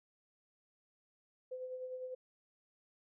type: tone with tremolo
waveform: sine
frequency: 510 Hz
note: C5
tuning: 44 cents flat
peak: -39 dBFS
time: 1.51-2.15 s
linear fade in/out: 10 ms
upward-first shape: sine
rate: 9.9 Hz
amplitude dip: 45%
effects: none